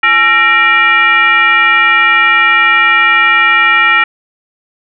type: tone with frequency modulation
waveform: sine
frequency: 1860 Hz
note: A#6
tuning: 4 cents flat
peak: -5 dBFS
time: 0.03-4.04 s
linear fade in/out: 5 ms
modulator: 506 Hz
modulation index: 1.4
effects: none